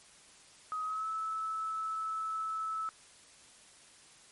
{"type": "tone with pitch glide", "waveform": "sine", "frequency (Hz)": [1261, 1305.5], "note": ["D#6", "E6"], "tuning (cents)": [23, -17], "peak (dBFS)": -33, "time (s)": [0.72, 2.89], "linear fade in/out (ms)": 0, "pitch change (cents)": 60, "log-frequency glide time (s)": [0.84, 1.07], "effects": ["white hiss -58 dBFS RMS until 4.31 s", "MP3 48 kbps"]}